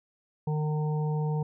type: harmonic tone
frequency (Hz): 152.3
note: D#3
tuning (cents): -37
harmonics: 1 / 3 / 5 / 6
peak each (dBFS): -26 / -36 / -42 / -41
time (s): 0.47-1.43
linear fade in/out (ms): 5
effects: none